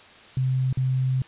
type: tone with dropouts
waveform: sine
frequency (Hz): 130.1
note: C3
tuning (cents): -9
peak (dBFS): -20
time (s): 0.37-1.22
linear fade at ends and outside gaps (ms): 2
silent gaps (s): 0.728-0.772
effects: white hiss -48 dBFS RMS until 1.27 s + resampled to 8000 Hz